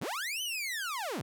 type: linear two-way sweep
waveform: sawtooth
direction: up then down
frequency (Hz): 77.3 to 3077 to 77.3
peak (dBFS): -30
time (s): 0.01-1.22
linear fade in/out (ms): 10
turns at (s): 0.42
effects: none